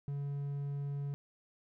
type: tone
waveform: triangle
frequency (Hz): 141.7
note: C#3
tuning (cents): +38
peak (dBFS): -33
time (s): 0.08-1.14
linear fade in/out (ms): 0
effects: none